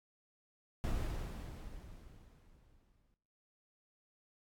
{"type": "noise with exponential decay", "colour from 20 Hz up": "brown", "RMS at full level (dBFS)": -34, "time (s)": [0.84, 3.14], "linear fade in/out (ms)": 0, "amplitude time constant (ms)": 500, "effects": ["noise-tail reverb RT60 0.8 s tail -19 dB re dry", "AAC 64 kbps"]}